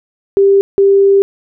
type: tone bursts at uneven times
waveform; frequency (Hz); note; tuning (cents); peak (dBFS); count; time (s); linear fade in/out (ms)
sine; 394.9; G4; +13; -5; 2; 0.37-0.61 / 0.78-1.22; 0
effects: none